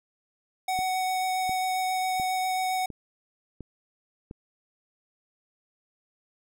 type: tone with vibrato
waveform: square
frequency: 746 Hz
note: F#5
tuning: 14 cents sharp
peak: -26 dBFS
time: 0.68-2.86 s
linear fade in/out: 5 ms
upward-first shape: triangle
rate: 7.4 Hz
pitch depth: 11 cents each way
type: click train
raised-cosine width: 3 ms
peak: -26 dBFS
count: 6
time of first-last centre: 0.79-4.311 s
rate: 1.42 Hz
effects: none